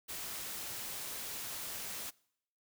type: noise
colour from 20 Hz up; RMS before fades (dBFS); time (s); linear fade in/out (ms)
white; -42; 0.08-2.11; 20
effects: noise-tail reverb RT60 0.7 s tail -24 dB re dry